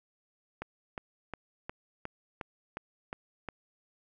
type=click train; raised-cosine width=0.5 ms; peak=-22 dBFS; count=9; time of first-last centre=0.62-3.487 s; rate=2.79 Hz; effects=none